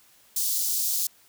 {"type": "high-pass noise", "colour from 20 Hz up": "white", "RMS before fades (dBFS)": -26, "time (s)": [0.36, 1.07], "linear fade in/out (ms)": 5, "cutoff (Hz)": 4500, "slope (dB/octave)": 24, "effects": ["white hiss -58 dBFS RMS until 1.28 s"]}